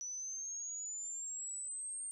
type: exponential sweep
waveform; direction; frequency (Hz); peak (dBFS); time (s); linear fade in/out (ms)
sine; up; 5900 to 8750; -40; 0.01-2.11; 0
effects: none